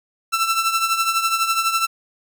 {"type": "tone with tremolo", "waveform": "sawtooth", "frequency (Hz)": 1337, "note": "E6", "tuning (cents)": 24, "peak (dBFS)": -11, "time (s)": [0.32, 1.87], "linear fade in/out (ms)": 20, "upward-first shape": "triangle", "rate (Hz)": 12, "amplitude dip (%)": 70, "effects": []}